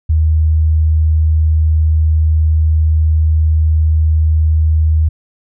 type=tone; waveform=sine; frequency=78.5 Hz; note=D#2; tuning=16 cents sharp; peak=-8 dBFS; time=0.09-5.09 s; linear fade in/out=10 ms; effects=none